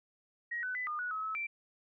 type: tone with pitch steps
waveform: sine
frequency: 1893 / 1503 / 2000 / 1217 / 1466 / 1283 / 1296 / 2346 Hz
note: A#6 / F#6 / B6 / D#6 / F#6 / E6 / E6 / D7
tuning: +26 / +27 / +21 / -39 / -16 / -47 / -30 / -2 cents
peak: -34 dBFS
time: 0.51-1.47 s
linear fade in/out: 10 ms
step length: 120 ms
effects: none